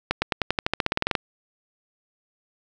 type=accelerating click train; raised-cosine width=0.3 ms; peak=-5 dBFS; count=16; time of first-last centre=0.11-1.152 s; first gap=110 ms; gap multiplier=0.93; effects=none